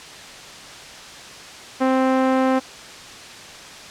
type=tone with low-pass filter; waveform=5% pulse; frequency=261.6 Hz; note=C4; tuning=in tune; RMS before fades=-18 dBFS; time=1.8-2.6 s; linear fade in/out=20 ms; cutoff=700 Hz; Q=0.5; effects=white hiss -38 dBFS RMS until 3.9 s + low-pass 6000 Hz 12 dB/octave